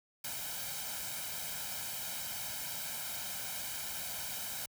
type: noise with comb filter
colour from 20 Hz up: white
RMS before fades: -40 dBFS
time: 0.24-4.66 s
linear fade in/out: 5 ms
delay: 1.3 ms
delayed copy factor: +0.75
effects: high-pass 60 Hz 12 dB/octave